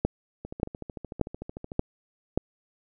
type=two click trains; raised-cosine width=2 ms; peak=-9 / -23 dBFS; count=5 / 19; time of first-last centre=0.05-2.376 / 0.45-1.793 s; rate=1.72 / 13.4 Hz; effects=none